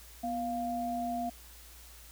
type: tone pair together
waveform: sine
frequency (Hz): 244.5 / 698.5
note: B3 / F5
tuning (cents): -17 / 0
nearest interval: octave + tritone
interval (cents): 1817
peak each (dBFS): -36 / -33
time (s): 0.23-1.3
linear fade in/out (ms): 10
effects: added 58 Hz sine -53 dBFS peak until 2.11 s + white hiss -54 dBFS RMS until 2.11 s